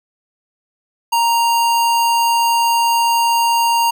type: tone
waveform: square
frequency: 932.3 Hz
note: A#5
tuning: in tune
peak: -13 dBFS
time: 1.12-3.91 s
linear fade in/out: 10 ms
effects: none